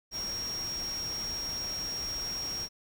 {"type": "tone in noise", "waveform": "sine", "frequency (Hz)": 5588, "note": "F8", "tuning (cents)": 0, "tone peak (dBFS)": -33, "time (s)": [0.11, 2.69], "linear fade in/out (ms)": 50, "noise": "pink", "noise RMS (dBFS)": -43, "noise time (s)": [0.11, 2.69], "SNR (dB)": 7, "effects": []}